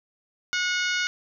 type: harmonic tone with a mistuned harmonic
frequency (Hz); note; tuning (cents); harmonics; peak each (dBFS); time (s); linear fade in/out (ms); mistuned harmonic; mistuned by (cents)
727; F#5; -31; 2 / 3 / 4 / 5 / 6 / 7 / 8 / 9; -26 / -30 / -32 / -34 / -36 / -37 / -38 / -39; 0.53-1.07; 0; 6; +19
effects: none